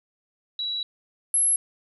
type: tone pair in turn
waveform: sine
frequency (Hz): 3908 / 11053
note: B7 / F9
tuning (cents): -19 / -19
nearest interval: octave + tritone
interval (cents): 1800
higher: second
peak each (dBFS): -26 / -18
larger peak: second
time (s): 0.59-0.83 / 1.34-1.56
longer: first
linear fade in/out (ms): 2
effects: none